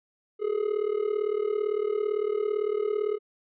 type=tone with amplitude modulation; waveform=triangle; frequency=420 Hz; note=G#4; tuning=19 cents sharp; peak=-19 dBFS; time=0.39-3.19 s; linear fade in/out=50 ms; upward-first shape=sine; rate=37.8 Hz; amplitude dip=85%; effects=resampled to 8000 Hz